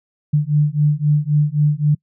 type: beating tone pair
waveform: sine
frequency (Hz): 146.83 / 150.63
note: D3 / D3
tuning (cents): 0 / +44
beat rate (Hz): 3.8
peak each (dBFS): -16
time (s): 0.33-1.95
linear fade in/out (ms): 10
effects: noise-tail reverb RT60 0.1 s tail -26 dB re dry